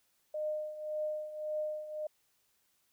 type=tone with tremolo; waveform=sine; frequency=611 Hz; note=D#5; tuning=32 cents flat; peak=-31 dBFS; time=0.34-2.07 s; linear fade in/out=5 ms; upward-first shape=triangle; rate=1.8 Hz; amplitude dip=75%; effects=white hiss -74 dBFS RMS until 2.92 s